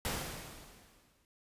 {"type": "noise with exponential decay", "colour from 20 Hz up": "pink", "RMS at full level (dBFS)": -34, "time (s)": [0.05, 1.25], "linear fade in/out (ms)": 0, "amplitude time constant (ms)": 260, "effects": ["resampled to 32000 Hz"]}